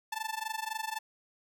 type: tone with amplitude modulation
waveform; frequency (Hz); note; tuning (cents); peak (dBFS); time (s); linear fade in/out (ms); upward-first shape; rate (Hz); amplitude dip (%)
sawtooth; 880; A5; 0; -27; 0.12-0.99; 5; sine; 23.8; 90
effects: none